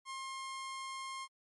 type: tone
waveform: sawtooth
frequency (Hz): 1066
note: C6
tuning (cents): +32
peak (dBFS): -37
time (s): 0.05-1.28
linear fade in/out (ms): 50
effects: MP3 48 kbps